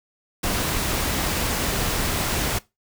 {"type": "noise", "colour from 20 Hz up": "pink", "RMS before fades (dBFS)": -24, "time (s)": [0.43, 2.59], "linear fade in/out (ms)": 10, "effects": ["noise-tail reverb RT60 0.2 s tail -19 dB re dry"]}